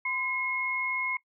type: tone pair together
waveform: sine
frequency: 1021 / 2163 Hz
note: C6 / C#7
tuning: -43 / -43 cents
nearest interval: octave + minor second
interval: 1300 cents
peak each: -35 / -28 dBFS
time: 0.05-1.17 s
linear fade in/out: 5 ms
effects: noise-tail reverb RT60 0.1 s tail -19 dB re dry